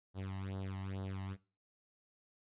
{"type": "tone with flanger", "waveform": "sawtooth", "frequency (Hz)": 96.1, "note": "G2", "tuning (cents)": -34, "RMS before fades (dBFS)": -42, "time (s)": [0.14, 1.37], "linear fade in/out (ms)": 50, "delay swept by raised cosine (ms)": [0.2, 1.05], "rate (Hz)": 2.3, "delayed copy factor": 0.9, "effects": ["noise-tail reverb RT60 0.3 s tail -17 dB re dry", "resampled to 8000 Hz"]}